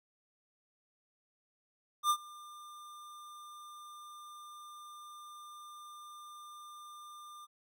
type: tone with ADSR envelope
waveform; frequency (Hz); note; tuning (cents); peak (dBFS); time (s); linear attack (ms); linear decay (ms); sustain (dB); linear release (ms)
square; 1198; D6; +34; -25; 2.03-7.47; 69; 68; -24; 31
effects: none